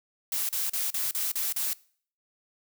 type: noise bursts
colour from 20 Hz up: blue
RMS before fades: -29 dBFS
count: 7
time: 0.32-1.732 s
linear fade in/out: 2 ms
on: 170 ms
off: 37 ms
effects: noise-tail reverb RT60 0.5 s tail -22 dB re dry